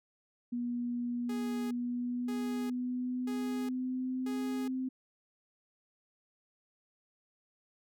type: tone with pitch glide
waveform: sine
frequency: 241.5 to 258.8 Hz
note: B3 to C4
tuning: -39 to -19 cents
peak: -32 dBFS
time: 0.52-4.89 s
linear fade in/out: 10 ms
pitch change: +120 cents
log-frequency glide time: 1.54-4.46 s
type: tone bursts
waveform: sawtooth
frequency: 415.3 Hz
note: G#4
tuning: in tune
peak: -38 dBFS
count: 4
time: 1.29-4.68 s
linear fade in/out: 5 ms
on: 420 ms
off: 570 ms
effects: none